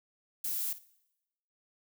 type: noise with echo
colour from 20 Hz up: violet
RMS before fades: -34 dBFS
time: 0.44-0.73 s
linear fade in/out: 5 ms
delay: 56 ms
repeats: 2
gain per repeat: -15 dB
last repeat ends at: 0.842 s
effects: noise-tail reverb RT60 0.9 s tail -21 dB re dry